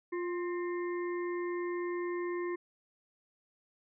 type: harmonic tone with a mistuned harmonic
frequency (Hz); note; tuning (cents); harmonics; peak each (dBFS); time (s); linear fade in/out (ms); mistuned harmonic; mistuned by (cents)
350.6; F4; +7; 1 / 3 / 5 / 6; -33 / -43 / -47 / -49; 0.12-2.56; 10; 5; +63
effects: none